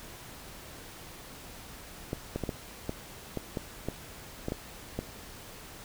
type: clicks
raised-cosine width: 2 ms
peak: -18 dBFS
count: 11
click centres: 2.131 / 2.36 / 2.437 / 2.492 / 2.894 / 3.373 / 3.572 / 3.886 / 4.484 / 4.521 / 4.99 s
effects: pink hiss -47 dBFS RMS until 5.84 s